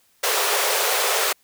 pink high-pass noise, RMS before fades -21 dBFS, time 0.23-1.33 s, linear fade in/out 10 ms, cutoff 390 Hz, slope 96 dB/octave, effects white hiss -61 dBFS RMS until 1.43 s

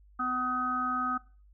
harmonic tone, 251.9 Hz, B3, 34 cents sharp, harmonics 1 / 3 / 5 / 6, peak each -36 / -40 / -29 / -40 dBFS, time 0.19-1.18 s, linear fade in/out 10 ms, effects noise-tail reverb RT60 0.4 s tail -21 dB re dry + added 50 Hz sine -55 dBFS peak until 1.53 s

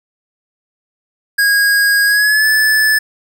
square tone with pitch glide, 1640 to 1737.5 Hz, G#6 to A6, -22 to -22 cents, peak -10 dBFS, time 1.38-2.99 s, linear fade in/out 10 ms, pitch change +100 cents, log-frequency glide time 2.05-2.46 s, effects none

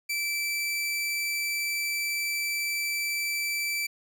sawtooth tone, 2326 Hz, D7, 17 cents flat, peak -24 dBFS, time 0.09-3.87 s, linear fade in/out 10 ms, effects none

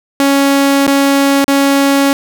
sawtooth tone with dropouts, 277.6 Hz, C#4, 3 cents sharp, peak -4 dBFS, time 0.2-2.13 s, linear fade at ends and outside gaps 1 ms, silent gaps 0.868-0.877 / 1.444-1.48 s, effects none

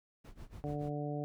brown noise with tremolo, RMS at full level -46 dBFS, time 0.24-0.9 s, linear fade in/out 10 ms, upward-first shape sine, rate 7 Hz, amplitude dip 90%
harmonic tone, 146.83 Hz, D3, in tune, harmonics 1 / 2 / 3 / 4 / 5, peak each -38 / -41 / -43 / -44 / -45 dBFS, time 0.64-1.24 s, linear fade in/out 0 ms
effects none

